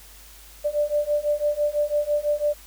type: beating tone pair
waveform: sine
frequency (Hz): 587.3 / 593.3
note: D5 / D5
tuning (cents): 0 / +18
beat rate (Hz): 6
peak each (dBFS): -24 / -23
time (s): 0.64-2.54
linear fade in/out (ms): 20
effects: added 50 Hz sine -48 dBFS peak until 2.66 s + white hiss -48 dBFS RMS until 2.66 s